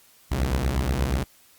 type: beating tone pair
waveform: sawtooth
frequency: 60.9 / 69.3 Hz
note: B1 / C#2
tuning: -24 / 0 cents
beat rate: 8.4 Hz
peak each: -21 dBFS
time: 0.31-1.24 s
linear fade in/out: 10 ms
effects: white hiss -56 dBFS RMS until 1.58 s + Opus 48 kbps